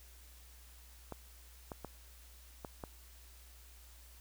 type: clicks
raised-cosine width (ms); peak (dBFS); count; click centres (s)
1; -28; 5; 1.123 / 1.718 / 1.847 / 2.648 / 2.838
effects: added 60 Hz sine -56 dBFS peak until 4.2 s + white hiss -61 dBFS RMS until 4.2 s